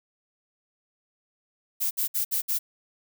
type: noise bursts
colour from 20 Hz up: violet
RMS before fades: -26 dBFS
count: 5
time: 1.8-2.59 s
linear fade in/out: 20 ms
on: 110 ms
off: 60 ms
effects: none